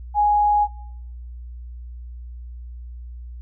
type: tone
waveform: sine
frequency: 830.6 Hz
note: G#5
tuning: in tune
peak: -14 dBFS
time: 0.14-0.68 s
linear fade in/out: 50 ms
effects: noise-tail reverb RT60 0.8 s tail -22 dB re dry + added 60 Hz sine -33 dBFS peak until 3.41 s